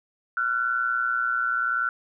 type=tone pair together; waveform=sine; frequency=1368.4 / 1489 Hz; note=F6 / F#6; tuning=-36 / +11 cents; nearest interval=minor second; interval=147 cents; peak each=-25 dBFS; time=0.37-1.89 s; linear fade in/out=2 ms; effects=none